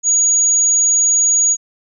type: tone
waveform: sine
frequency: 6740 Hz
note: G#8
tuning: 25 cents sharp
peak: -10 dBFS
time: 0.03-1.57 s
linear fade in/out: 50 ms
effects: none